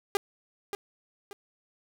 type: tone with echo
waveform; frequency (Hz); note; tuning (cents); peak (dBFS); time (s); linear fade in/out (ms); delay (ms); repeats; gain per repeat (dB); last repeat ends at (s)
sawtooth; 403.4; G4; +50; -19; 0.15-0.17; 0; 580; 2; -9; 1.33
effects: none